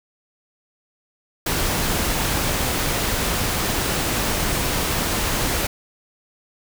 pink noise, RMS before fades -22 dBFS, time 1.46-5.67 s, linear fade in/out 5 ms, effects none

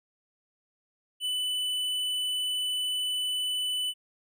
triangle tone with tanh clipping, 2991 Hz, F#7, 18 cents sharp, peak -29 dBFS, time 1.2-3.94 s, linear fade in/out 50 ms, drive 14 dB, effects none

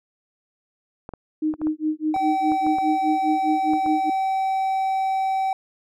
clicks, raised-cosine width 1 ms, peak -21 dBFS, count 11, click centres 1.091 / 1.137 / 1.539 / 1.616 / 1.67 / 2.163 / 2.519 / 2.666 / 2.785 / 3.735 / 3.862 s
sine tone with tremolo, 309.5 Hz, D#4, 9 cents flat, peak -18 dBFS, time 1.42-4.1 s, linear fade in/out 5 ms, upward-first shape sine, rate 4.9 Hz, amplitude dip 100%
triangle tone, 768 Hz, G5, 36 cents flat, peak -18 dBFS, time 2.14-5.53 s, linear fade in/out 2 ms
effects none

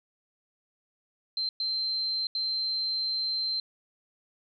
sine tone bursts at uneven times, 4121 Hz, C8, 27 cents flat, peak -27 dBFS, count 3, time 1.37-1.49 / 1.6-2.27 / 2.35-3.6 s, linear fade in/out 2 ms, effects none

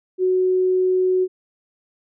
sine tone, 370 Hz, F#4, in tune, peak -15 dBFS, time 0.18-1.28 s, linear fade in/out 50 ms, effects none

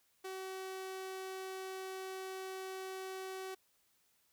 sawtooth tone, 378.8 Hz, F#4, 41 cents sharp, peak -38 dBFS, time 0.24-3.55 s, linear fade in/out 10 ms, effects white hiss -74 dBFS RMS until 4.32 s

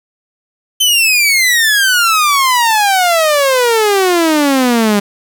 sawtooth exponential sweep, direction down, 3100 to 200 Hz, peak -5 dBFS, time 0.8-5 s, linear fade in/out 10 ms, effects 7-bit

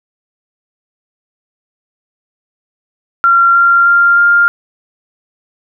sine tone with pitch steps, 1375 / 1383.8 / 1392.6 / 1401.5 Hz, F6 / F6 / F6 / F6, -27 / -16 / -5 / +6 cents, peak -5 dBFS, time 3.24-4.48 s, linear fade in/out 0 ms, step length 310 ms, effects none

